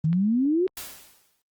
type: exponential sweep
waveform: sine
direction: up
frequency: 150.9 to 384.4 Hz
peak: -19 dBFS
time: 0.04-0.67 s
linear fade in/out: 5 ms
type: clicks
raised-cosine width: 0.3 ms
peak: -26 / -25 dBFS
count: 2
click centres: 0.13 / 0.678 s
type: noise with exponential decay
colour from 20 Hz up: white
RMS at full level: -34 dBFS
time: 0.77-1.42 s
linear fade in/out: 2 ms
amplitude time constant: 140 ms
effects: Opus 24 kbps